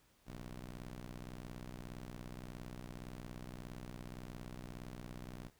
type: ring-modulated tone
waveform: 15% pulse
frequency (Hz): 61.74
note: B1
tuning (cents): 0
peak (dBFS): -37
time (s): 0.25-5.51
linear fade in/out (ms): 50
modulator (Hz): 84
effects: pink hiss -71 dBFS RMS until 5.59 s